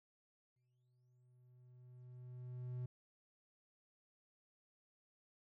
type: tone with exponential growth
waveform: triangle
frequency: 124.6 Hz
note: B2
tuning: 16 cents sharp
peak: -38 dBFS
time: 0.56-2.86 s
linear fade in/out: 5 ms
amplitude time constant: 500 ms
effects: none